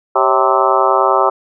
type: harmonic tone with a mistuned harmonic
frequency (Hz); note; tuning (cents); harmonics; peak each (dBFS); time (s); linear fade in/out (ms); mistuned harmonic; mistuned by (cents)
130; C3; -11; 3 / 4 / 5 / 6 / 7 / 8 / 9 / 10; -18 / -18 / -18 / -18 / -18 / -18 / -18 / -18; 0.15-1.3; 10; 4; +90
effects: none